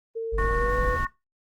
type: tone with pitch glide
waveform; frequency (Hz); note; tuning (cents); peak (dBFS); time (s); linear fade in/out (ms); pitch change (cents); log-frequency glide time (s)
sine; 453.3 to 497.2; A#4 to B4; -48 to +12; -26; 0.15-0.97; 20; +160; 0.38-0.8
type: tone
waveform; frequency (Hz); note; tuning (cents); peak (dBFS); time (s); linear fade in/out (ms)
triangle; 48.71; G1; -10; -22; 0.32-0.92; 20
type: noise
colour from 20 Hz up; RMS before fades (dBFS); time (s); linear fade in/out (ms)
brown; -31; 0.38-1.05; 2
type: harmonic tone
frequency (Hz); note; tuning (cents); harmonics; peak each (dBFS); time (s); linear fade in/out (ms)
366; F#4; -19; 3 / 4 / 5; -29 / -38 / -31; 0.38-1.07; 5
effects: noise-tail reverb RT60 0.2 s tail -17 dB re dry + Opus 32 kbps